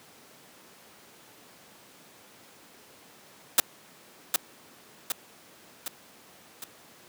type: noise with echo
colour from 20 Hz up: white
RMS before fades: -18 dBFS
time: 3.58-3.6 s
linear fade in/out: 2 ms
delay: 760 ms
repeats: 4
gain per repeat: -5 dB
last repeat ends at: 6.64 s
effects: pink hiss -53 dBFS RMS until 7.08 s + high-pass 200 Hz 12 dB/octave